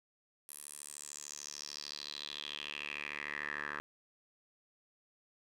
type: tone with band-pass filter sweep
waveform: 10% pulse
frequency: 73.42 Hz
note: D2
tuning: in tune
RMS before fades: -44 dBFS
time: 0.49-3.8 s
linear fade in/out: 0 ms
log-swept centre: 11000 to 1500 Hz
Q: 5
effects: none